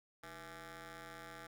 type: ring-modulated tone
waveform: 10% pulse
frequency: 174.61 Hz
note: F3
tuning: in tune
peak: -38 dBFS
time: 0.23-1.47 s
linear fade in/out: 5 ms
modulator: 1010 Hz
effects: none